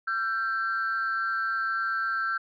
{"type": "tone pair together", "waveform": "sine", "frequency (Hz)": [1349.1, 1568], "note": ["E6", "G6"], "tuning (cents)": [40, 0], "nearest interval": "minor third", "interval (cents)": 260, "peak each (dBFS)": -27, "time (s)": [0.07, 2.38], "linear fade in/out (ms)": 10, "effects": ["tanh soft clip ceiling -21 dBFS"]}